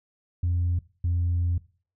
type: tone pair in turn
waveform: sine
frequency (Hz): 87.31 / 86.81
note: F2 / F2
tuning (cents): 0 / -10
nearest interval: unison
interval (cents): 10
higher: first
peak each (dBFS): -20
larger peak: neither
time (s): 0.43-0.79 / 1.04-1.58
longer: second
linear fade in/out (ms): 5
effects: noise-tail reverb RT60 0.4 s tail -20 dB re dry + tanh soft clip ceiling -19 dBFS